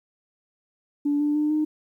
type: tone with pitch steps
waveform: sine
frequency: 289.6 / 295 / 300.5 / 306.1 Hz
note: D4 / D4 / D4 / D#4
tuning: -24 / +8 / +40 / -28 cents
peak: -19 dBFS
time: 1.05-1.65 s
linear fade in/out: 10 ms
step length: 150 ms
effects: tanh soft clip ceiling -15 dBFS + 10-bit